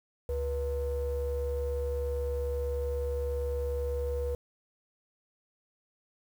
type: ring-modulated tone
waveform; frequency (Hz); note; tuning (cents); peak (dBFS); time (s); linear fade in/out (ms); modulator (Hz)
triangle; 207.2; G#3; -4; -23; 0.29-4.35; 2; 278
effects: tanh soft clip ceiling -23 dBFS + 9-bit